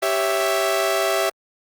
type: chord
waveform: sawtooth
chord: C# diminished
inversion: second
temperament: equal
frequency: 392 / 554.4 / 659.3 Hz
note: G4 / C#5 / E5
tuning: 0 / 0 / 0 cents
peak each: -20 / -22 / -17 dBFS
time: 0.02-1.3 s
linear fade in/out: 10 ms
effects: Opus 32 kbps